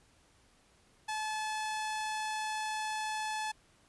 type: tone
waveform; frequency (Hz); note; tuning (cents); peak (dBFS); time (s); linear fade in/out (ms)
sawtooth; 863; A5; -34; -30; 1.08-3.52; 10
effects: pink hiss -66 dBFS RMS until 3.88 s + resampled to 24000 Hz